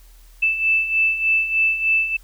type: beating tone pair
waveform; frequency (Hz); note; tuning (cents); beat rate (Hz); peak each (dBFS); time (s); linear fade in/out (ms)
sine; 2637 / 2640.3; E7 / E7; 0 / +2; 3.3; -23 / -17; 0.42-2.17; 10
effects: added 40 Hz sine -44 dBFS peak until 2.23 s + white hiss -55 dBFS RMS until 2.23 s